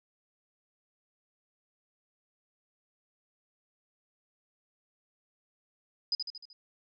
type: tone with echo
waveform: sine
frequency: 4978 Hz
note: D#8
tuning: in tune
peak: -26 dBFS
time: 6.12-6.15 s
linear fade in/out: 2 ms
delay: 76 ms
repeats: 5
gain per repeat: -5 dB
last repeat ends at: 6.53 s
effects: none